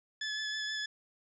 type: tone with vibrato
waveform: 20% pulse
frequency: 1721 Hz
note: A6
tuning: 39 cents flat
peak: -29 dBFS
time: 0.21-0.86 s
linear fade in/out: 5 ms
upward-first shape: triangle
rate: 6.3 Hz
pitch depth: 19 cents each way
effects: resampled to 16000 Hz + 11-bit